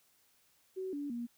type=tone with pitch steps; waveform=sine; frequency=376.8 / 287.6 / 237.6 Hz; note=F#4 / D4 / A#3; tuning=+32 / -36 / +33 cents; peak=-36 dBFS; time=0.76-1.27 s; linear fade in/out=20 ms; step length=170 ms; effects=white hiss -70 dBFS RMS until 1.37 s